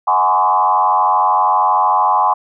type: tone with frequency modulation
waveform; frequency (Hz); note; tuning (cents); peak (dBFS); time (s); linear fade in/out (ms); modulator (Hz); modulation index
sine; 932.3; A#5; 0; -10; 0.07-2.34; 10; 92.9; 2.1
effects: none